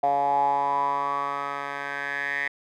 10% pulse tone with band-pass filter sweep, 141.2 Hz, C#3, 32 cents sharp, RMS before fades -26 dBFS, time 0.03-2.48 s, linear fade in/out 5 ms, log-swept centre 730 to 1900 Hz, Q 8.8, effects none

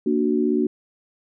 sine chord, Bb augmented, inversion none, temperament equal, 233.1 / 293.7 / 370 Hz, Bb3 / D4 / F#4, 0 / 0 / 0 cents, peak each -22 dBFS, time 0.06-0.67 s, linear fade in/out 5 ms, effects none

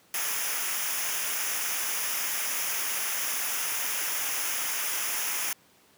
white noise with comb filter, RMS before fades -30 dBFS, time 0.14-5.53 s, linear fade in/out 2 ms, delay 0.24 ms, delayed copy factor -0.7, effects pink hiss -60 dBFS RMS until 5.97 s + high-pass 150 Hz 12 dB/octave

